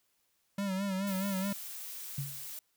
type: tone with vibrato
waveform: square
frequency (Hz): 194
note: G3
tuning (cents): -18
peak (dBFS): -32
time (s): 0.58-1.53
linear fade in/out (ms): 5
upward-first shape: sine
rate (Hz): 4.7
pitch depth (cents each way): 67
type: noise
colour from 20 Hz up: blue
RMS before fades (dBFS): -43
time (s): 1.07-2.59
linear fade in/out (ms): 2
type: tone with exponential decay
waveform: sine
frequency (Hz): 139.3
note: C#3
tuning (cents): +9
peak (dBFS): -30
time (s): 2.18-2.47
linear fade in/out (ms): 5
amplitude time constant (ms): 63
effects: white hiss -75 dBFS RMS until 2.76 s